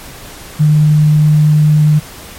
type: tone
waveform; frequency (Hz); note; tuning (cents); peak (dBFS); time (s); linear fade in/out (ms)
sine; 151.6; D#3; -45; -5; 0.59-2; 20
effects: pink hiss -32 dBFS RMS until 2.38 s + MP3 64 kbps